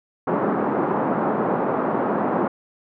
pink band-pass noise, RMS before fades -22 dBFS, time 0.27-2.48 s, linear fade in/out 5 ms, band 190 to 1200 Hz, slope 24 dB/octave, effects none

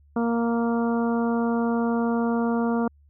harmonic tone, 233.1 Hz, A#3, in tune, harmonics 1 / 2 / 3 / 4 / 5 / 6, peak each -22 / -28 / -32 / -34 / -36 / -38 dBFS, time 0.16-2.88 s, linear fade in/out 5 ms, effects added 72 Hz sine -53 dBFS peak until 3.09 s

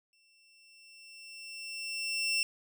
20% pulse tone with exponential growth, 2700 Hz, E7, 41 cents sharp, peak -22 dBFS, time 0.13-2.43 s, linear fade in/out 1 ms, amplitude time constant 500 ms, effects none

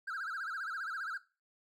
triangle tone with vibrato, 1452 Hz, F#6, 33 cents flat, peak -34 dBFS, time 0.07-1.18 s, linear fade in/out 10 ms, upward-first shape sine, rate 15 Hz, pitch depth 200 cents each way, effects noise-tail reverb RT60 0.3 s tail -18 dB re dry + tanh soft clip ceiling -30 dBFS

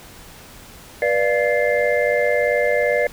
sine tone cluster, 487.3 / 590 / 688 / 1726 / 2092 Hz, B4 / D5 / F5 / A6 / C7, -23 / +8 / -26 / -34 / -1 cents, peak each -20 / -19 / -27 / -26 / -24 dBFS, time 1.02-3.07 s, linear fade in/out 2 ms, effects pink hiss -42 dBFS RMS until 3.12 s

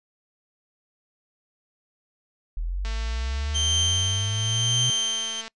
sine linear sweep, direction up, 38.89 to 125.2 Hz, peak -25 dBFS, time 2.57-4.9 s, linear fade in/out 0 ms
click train, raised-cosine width 0.2 ms, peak -21 dBFS, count 590, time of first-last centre 2.85-5.479 s, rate 224 Hz
30% pulse tone with tremolo, 3136 Hz, G7, in tune, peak -17 dBFS, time 3.54-5.42 s, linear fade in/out 20 ms, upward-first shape triangle, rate 0.97 Hz, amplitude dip 70%
effects noise-tail reverb RT60 0.1 s tail -25 dB re dry + resampled to 24000 Hz

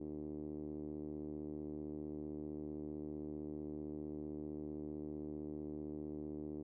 5% pulse tone with low-pass filter, 75.5 Hz, D2, 48 cents sharp, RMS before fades -45 dBFS, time 0-6.63 s, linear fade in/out 10 ms, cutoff 330 Hz, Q 3.7, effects none

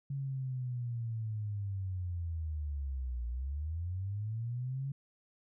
sine linear two-way sweep, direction down then up, 139.7 to 58.2 to 139.7 Hz, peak -34 dBFS, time 0.1-4.92 s, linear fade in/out 5 ms, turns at 3.27 s, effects none

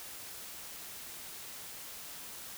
silence, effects white hiss -46 dBFS RMS until 2.57 s

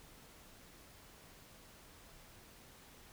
silence, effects pink hiss -59 dBFS RMS until 3.12 s

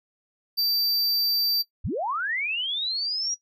square tone, 4660 Hz, D8, 14 cents flat, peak -21 dBFS, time 0.57-1.63 s, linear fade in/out 20 ms
sine linear sweep, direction up, 31.24 to 5790 Hz, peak -25 dBFS, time 1.84-3.35 s, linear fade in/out 10 ms
effects noise-tail reverb RT60 0.1 s tail -18 dB re dry

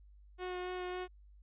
sawtooth tone with vibrato, 363.3 Hz, F#4, 32 cents flat, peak -34 dBFS, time 0.38-1.08 s, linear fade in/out 50 ms, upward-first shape sine, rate 3.6 Hz, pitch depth 11 cents each way, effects added 50 Hz sine -56 dBFS peak until 1.42 s + resampled to 8000 Hz

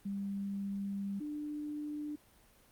sine tone pair in turn, 198.6 / 297.6 Hz, G3 / D4, +23 / +23 cents, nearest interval perfect fifth, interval 700 cents, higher second, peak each -35 / -37 dBFS, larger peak first, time 0.05-1.2 / 1.2-2.16 s, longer first, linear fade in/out 10 ms, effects pink hiss -64 dBFS RMS until 2.71 s + Opus 32 kbps

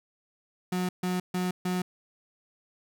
35% pulse tone bursts, 181.7 Hz, F#3, 31 cents flat, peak -25 dBFS, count 4, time 0.72-1.82 s, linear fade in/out 5 ms, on 170 ms, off 140 ms, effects none

